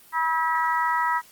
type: harmonic tone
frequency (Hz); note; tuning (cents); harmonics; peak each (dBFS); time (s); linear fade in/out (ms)
322.9; E4; -36; 3 / 4 / 5 / 6; -23 / -26 / -34 / -28; 0.12-1.22; 50
effects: white hiss -52 dBFS RMS until 1.31 s + Opus 32 kbps